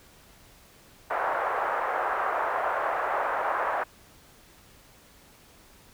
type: band-pass noise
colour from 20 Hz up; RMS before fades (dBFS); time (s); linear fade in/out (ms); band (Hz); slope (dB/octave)
pink; -28; 1.1-3.84; 10; 590 to 1500; 24
effects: pink hiss -55 dBFS RMS until 5.93 s